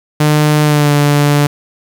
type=tone with pitch glide; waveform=sawtooth; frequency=150.7 to 145.48 Hz; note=D3 to D3; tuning=+45 to -16 cents; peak=-4 dBFS; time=0.2-1.47 s; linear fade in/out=5 ms; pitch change=-61 cents; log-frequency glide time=0.62-0.93 s; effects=7-bit